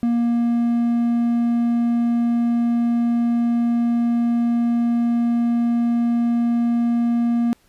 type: tone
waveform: triangle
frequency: 235.9 Hz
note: A#3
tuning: 21 cents sharp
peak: -14 dBFS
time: 0.03-7.53 s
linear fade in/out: 0 ms
effects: pink hiss -59 dBFS RMS until 7.68 s + resampled to 32000 Hz